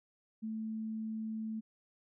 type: tone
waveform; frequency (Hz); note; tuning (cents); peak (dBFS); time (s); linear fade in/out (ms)
sine; 220; A3; 0; -36; 0.42-1.61; 20
effects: none